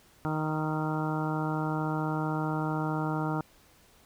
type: harmonic tone with a mistuned harmonic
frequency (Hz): 155.56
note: D#3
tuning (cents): 0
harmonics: 1 / 2 / 3 / 4 / 5 / 6 / 7 / 8 / 9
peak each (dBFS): -31 / -33 / -40 / -41 / -38 / -38 / -45 / -41 / -40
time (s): 0.25-3.41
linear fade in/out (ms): 0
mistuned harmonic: 9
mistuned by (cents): -24
effects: pink hiss -60 dBFS RMS until 4.05 s